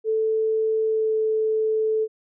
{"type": "tone with pitch glide", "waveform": "sine", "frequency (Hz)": [440, 437.2], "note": ["A4", "A4"], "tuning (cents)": [0, -11], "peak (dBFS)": -19, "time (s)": [0.04, 2.08], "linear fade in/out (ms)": 50, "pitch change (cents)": -11, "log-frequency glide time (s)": [0.85, 1.17], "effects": []}